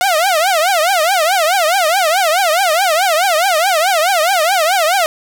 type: tone with vibrato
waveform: sawtooth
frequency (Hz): 698.5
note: F5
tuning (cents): 0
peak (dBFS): -7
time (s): 0.01-5.06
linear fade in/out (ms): 0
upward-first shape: triangle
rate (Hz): 4.7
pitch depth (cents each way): 270
effects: none